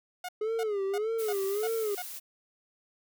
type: tone bursts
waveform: sawtooth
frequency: 722 Hz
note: F#5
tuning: 43 cents flat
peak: -31 dBFS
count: 6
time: 0.24-2.022 s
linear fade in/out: 5 ms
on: 47 ms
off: 300 ms
type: tone with vibrato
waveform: triangle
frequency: 420 Hz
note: G#4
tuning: 19 cents sharp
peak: -26 dBFS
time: 0.41-1.95 s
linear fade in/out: 5 ms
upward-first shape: sine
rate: 1.7 Hz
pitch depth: 140 cents each way
type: noise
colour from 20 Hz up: blue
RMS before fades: -41 dBFS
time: 1.18-2.2 s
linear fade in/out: 20 ms
effects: none